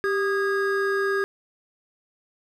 triangle tone cluster, 393 / 1235 / 1640 Hz, G4 / D#6 / G#6, +4 / -13 / -22 cents, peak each -21 / -29 / -25 dBFS, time 0.04-1.24 s, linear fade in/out 0 ms, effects none

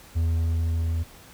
triangle tone with level ramp, 82.41 Hz, E2, in tune, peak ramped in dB -18 to -21 dBFS, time 0.15-1.04 s, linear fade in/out 20 ms, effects pink hiss -49 dBFS RMS until 1.33 s

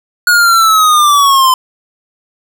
square linear sweep, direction down, 1452 to 1022 Hz, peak -6 dBFS, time 0.27-1.54 s, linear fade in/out 2 ms, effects none

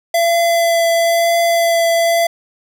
square tone with vibrato, 675 Hz, E5, 41 cents sharp, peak -12 dBFS, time 0.14-2.27 s, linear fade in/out 5 ms, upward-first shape triangle, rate 1 Hz, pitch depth 13 cents each way, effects none

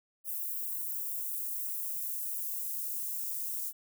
violet noise with high-pass filter sweep, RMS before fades -36 dBFS, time 0.24-3.73 s, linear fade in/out 50 ms, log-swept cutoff 10000 to 6600 Hz, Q 0.82, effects none

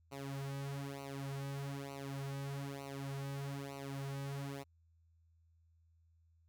sawtooth tone with flanger, 138.59 Hz, C#3, in tune, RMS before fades -43 dBFS, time 0.11-4.64 s, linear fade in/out 20 ms, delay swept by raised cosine 0.58 to 4.38 ms, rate 1.1 Hz, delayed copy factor -0.9, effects added 82 Hz sine -67 dBFS peak until 6.48 s

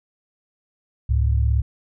sine tone pair together, 69.3 / 106.96 Hz, C#2 / A2, 0 / -49 cents, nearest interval minor sixth, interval 751 cents, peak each -17 / -21 dBFS, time 1.09-1.62 s, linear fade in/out 10 ms, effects none

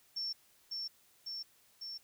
sine tone with echo, 5430 Hz, F8, 50 cents flat, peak -35 dBFS, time 0.16-0.33 s, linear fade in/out 10 ms, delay 550 ms, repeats 3, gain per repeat -2 dB, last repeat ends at 1.98 s, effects white hiss -67 dBFS RMS until 2.03 s

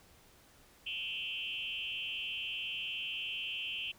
sine tone with frequency modulation, 2873 Hz, F7, 48 cents sharp, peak -36 dBFS, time 0.86-3.92 s, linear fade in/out 10 ms, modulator 170 Hz, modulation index 1.9, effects pink hiss -62 dBFS RMS until 3.98 s

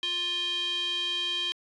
square tone with band-pass filter, 351.4 Hz, F4, 11 cents sharp, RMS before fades -30 dBFS, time 0.03-1.52 s, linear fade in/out 0 ms, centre 3300 Hz, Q 9.5, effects resampled to 24000 Hz

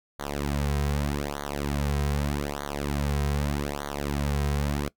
sawtooth tone with flanger, 71.8 Hz, D2, 39 cents flat, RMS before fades -28 dBFS, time 0.19-4.89 s, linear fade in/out 10 ms, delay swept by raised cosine 0.38 to 3.48 ms, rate 0.82 Hz, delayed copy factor -1, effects noise-tail reverb RT60 0.1 s tail -21 dB re dry

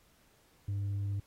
triangle tone with tanh clipping, 100 Hz, G2, 35 cents sharp, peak -32 dBFS, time 0.68-1.2 s, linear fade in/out 5 ms, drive 7 dB, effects pink hiss -67 dBFS RMS until 1.26 s + AAC 48 kbps

